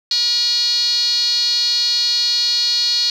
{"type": "tone with band-pass filter", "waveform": "5% pulse", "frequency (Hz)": 479.3, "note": "A#4", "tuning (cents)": 48, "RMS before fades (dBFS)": -17, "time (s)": [0.11, 3.1], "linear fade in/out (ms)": 2, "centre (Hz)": 4400, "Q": 9.3, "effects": []}